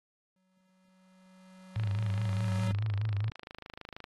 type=tone with exponential growth; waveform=square; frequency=186.7 Hz; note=F#3; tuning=16 cents sharp; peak=-33 dBFS; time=0.36-2.71 s; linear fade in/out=2 ms; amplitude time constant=510 ms
type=click train; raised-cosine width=0.3 ms; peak=-27 dBFS; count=61; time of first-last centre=1.76-4.041 s; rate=26.3 Hz
type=tone with vibrato; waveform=sine; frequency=104.7 Hz; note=G#2; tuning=15 cents sharp; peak=-28 dBFS; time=1.76-3.3 s; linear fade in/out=5 ms; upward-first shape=sine; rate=4.8 Hz; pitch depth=84 cents each way
effects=AAC 32 kbps